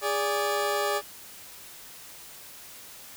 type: tone pair together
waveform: 20% pulse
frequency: 410.8 / 581 Hz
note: G#4 / D5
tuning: -19 / -19 cents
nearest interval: tritone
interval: 600 cents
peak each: -23 dBFS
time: 0.01-1.02 s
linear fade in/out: 50 ms
effects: white hiss -46 dBFS RMS until 3.16 s